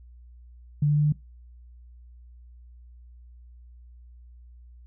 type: tone with pitch steps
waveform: sine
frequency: 146.83 / 147.77 / 148.71 / 149.66 Hz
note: D3 / D3 / D3 / D3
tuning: 0 / +11 / +22 / +33 cents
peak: -18 dBFS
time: 0.82-1.124 s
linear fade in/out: 5 ms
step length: 76 ms
effects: noise-tail reverb RT60 0.2 s tail -21 dB re dry + added 60 Hz sine -46 dBFS peak until 4.86 s